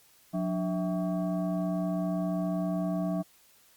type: tone with frequency modulation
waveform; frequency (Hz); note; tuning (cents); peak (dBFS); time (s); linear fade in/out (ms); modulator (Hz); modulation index
sine; 180; F#3; -47; -27; 0.33-3.23; 20; 475; 0.99
effects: white hiss -61 dBFS RMS until 3.76 s + Opus 48 kbps